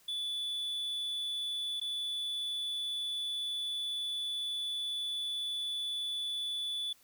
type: tone with dropouts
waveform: triangle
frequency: 3462 Hz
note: A7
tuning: 29 cents flat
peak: -32 dBFS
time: 0.08-6.93 s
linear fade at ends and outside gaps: 5 ms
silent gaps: 1.8-1.813 s
effects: white hiss -64 dBFS RMS until 7.03 s